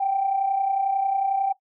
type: tone pair together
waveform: sine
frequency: 752.9 / 784 Hz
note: F#5 / G5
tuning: +30 / 0 cents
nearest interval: minor second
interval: 70 cents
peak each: -28 / -20 dBFS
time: 0-1.53 s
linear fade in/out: 10 ms
effects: noise-tail reverb RT60 0.1 s tail -17 dB re dry + tanh soft clip ceiling -13 dBFS